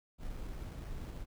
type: noise with sample-and-hold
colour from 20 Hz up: brown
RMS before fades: -42 dBFS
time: 0.18-1.26 s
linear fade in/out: 50 ms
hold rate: 3675 Hz
effects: none